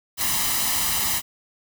white noise with comb filter, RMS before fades -23 dBFS, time 0.17-1.22 s, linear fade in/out 50 ms, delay 1 ms, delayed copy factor +0.65, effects none

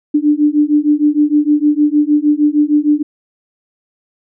sine beating tone pair, 293.7 / 300.2 Hz, D4 / D4, 0 / +38 cents, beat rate 6.5 Hz, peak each -12 dBFS, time 0.14-3.03 s, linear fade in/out 10 ms, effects none

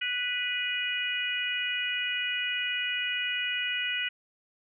harmonic tone with a mistuned harmonic, 493.7 Hz, B4, 1 cent flat, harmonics 3 / 4 / 5 / 6, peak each -35 / -34 / -33 / -32 dBFS, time 0.01-4.09 s, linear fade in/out 10 ms, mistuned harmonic 6, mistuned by -31 cents, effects none

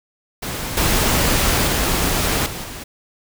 pink noise with level steps, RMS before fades -26 / -17 / -19 / -29 / -32 dBFS, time 0.42-2.84 s, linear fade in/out 10 ms, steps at 0.77 / 1.67 / 2.46 / 2.64 s, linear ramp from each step 2 ms, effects none

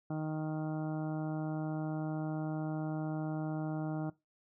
harmonic tone, 155.56 Hz, D#3, in tune, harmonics 1 / 2 / 3 / 4 / 5 / 6 / 7 / 8 / 9, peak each -36 / -38 / -52 / -45 / -46 / -56 / -57 / -57 / -55 dBFS, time 0.1-4.1 s, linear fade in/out 5 ms, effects noise-tail reverb RT60 0.2 s tail -19 dB re dry

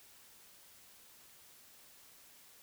silence, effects white hiss -60 dBFS RMS until 2.62 s

